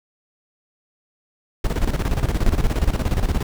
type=noise with tremolo; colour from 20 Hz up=brown; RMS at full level=-17 dBFS; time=1.64-3.43 s; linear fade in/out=5 ms; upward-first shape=square; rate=17 Hz; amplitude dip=70%; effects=none